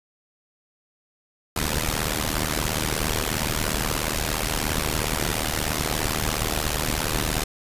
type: noise with amplitude modulation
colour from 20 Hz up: pink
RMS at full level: -21 dBFS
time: 1.56-7.44 s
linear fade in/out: 5 ms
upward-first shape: sine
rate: 77 Hz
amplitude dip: 95%
effects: resampled to 32000 Hz